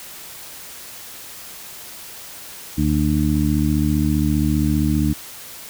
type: harmonic tone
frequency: 75.1 Hz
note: D2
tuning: 39 cents sharp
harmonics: 1 / 2 / 3 / 4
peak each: -21 / -21 / -21 / -21 dBFS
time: 2.77-5.14 s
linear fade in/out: 20 ms
effects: white hiss -37 dBFS RMS until 5.69 s